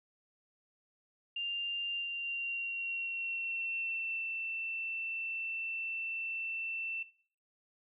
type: tone with pitch glide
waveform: sine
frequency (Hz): 2794 to 2679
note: F7 to E7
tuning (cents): 0 to +27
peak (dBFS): -34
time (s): 1.36-7.03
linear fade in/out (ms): 5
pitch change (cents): -73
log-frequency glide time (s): 1.86-4.2
effects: noise-tail reverb RT60 0.5 s tail -20 dB re dry